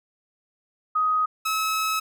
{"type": "tone pair in turn", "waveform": ["sine", "sawtooth"], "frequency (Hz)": [1254, 1290.7], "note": ["D#6", "E6"], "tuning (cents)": [13, -37], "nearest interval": "unison", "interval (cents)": 50, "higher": "second", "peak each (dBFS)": -19, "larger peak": "neither", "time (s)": [[0.95, 1.26], [1.45, 2]], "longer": "second", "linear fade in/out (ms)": 10, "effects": []}